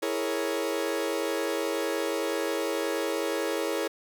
40% pulse chord, A# half-diminished seventh, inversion second, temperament equal, 329.6 / 415.3 / 466.2 / 554.4 Hz, E4 / G#4 / A#4 / C#5, 0 / 0 / 0 / 0 cents, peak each -32 dBFS, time 0.02-3.88 s, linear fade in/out 10 ms, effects none

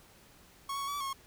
45% pulse tone with pitch steps, 1103 / 1116 / 1107 / 1139 / 1152 / 1092 / 1086 Hz, C#6 / C#6 / C#6 / C#6 / D6 / C#6 / C#6, -9 / +11 / -3 / +47 / -34 / -26 / -36 cents, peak -34 dBFS, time 0.69-1.131 s, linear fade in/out 5 ms, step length 63 ms, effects pink hiss -59 dBFS RMS until 1.26 s

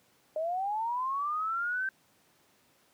sine linear sweep, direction up, 609 to 1568 Hz, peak -29 dBFS, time 0.36-1.89 s, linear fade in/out 2 ms, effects pink hiss -66 dBFS RMS until 2.93 s + high-pass 150 Hz 12 dB/octave

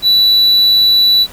triangle tone, 3951 Hz, B7, in tune, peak -5 dBFS, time 0.02-1.27 s, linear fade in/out 50 ms, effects pink hiss -36 dBFS RMS until 1.32 s

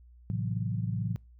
sine chord, F# half-diminished seventh, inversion first, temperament just, 111 / 133.2 / 166.5 / 185 Hz, A2 / C3 / E3 / F#3, +16 / +31 / +18 / 0 cents, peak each -31 / -36 / -36 / -37 dBFS, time 0.3-1.16 s, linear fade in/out 0 ms, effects noise-tail reverb RT60 0.3 s tail -26 dB re dry + added 60 Hz sine -52 dBFS peak until 1.39 s

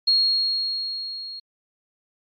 sine tone with level ramp, 4285 Hz, C8, 40 cents sharp, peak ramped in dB -14 to -33 dBFS, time 0.07-1.4 s, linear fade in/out 10 ms, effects MP3 32 kbps

